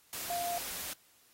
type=tone in noise; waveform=sine; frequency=698.5 Hz; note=F5; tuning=in tune; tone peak=-33 dBFS; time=0.3-0.58 s; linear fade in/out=0 ms; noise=white; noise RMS=-40 dBFS; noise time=0.13-0.93 s; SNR=+4 dB; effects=white hiss -65 dBFS RMS until 1.33 s + AAC 48 kbps